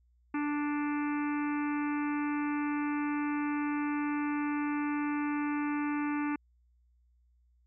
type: harmonic tone with a mistuned harmonic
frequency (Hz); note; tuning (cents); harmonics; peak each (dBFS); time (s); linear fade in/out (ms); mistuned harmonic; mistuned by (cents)
293.7; D4; 0; 1 / 3 / 4 / 5 / 6 / 7 / 8 / 9; -30 / -40 / -42 / -44 / -46 / -47 / -48 / -49; 0.34-6.36; 5; 7; +29
effects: added 60 Hz sine -64 dBFS peak until 7.66 s